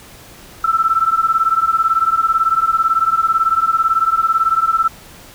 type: beating tone pair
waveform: sine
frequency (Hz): 1318.5 / 1336.5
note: E6 / E6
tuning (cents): 0 / +23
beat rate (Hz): 18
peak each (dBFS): -15 / -15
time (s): 0.64-4.88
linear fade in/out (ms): 5
effects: pink hiss -40 dBFS RMS until 5.34 s